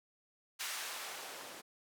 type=noise with band-pass filter sweep; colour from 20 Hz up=blue; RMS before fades=-44 dBFS; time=0.59-1.62 s; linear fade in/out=20 ms; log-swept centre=1600 to 330 Hz; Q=0.76; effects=none